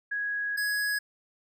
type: tone pair in turn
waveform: sine / square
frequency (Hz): 1661.2 / 1670.8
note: G#6 / G#6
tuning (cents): 0 / +10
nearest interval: unison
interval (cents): 10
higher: second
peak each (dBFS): -28 / -27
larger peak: second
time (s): 0.11-0.57 / 0.57-0.99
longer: first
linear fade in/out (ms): 10
effects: none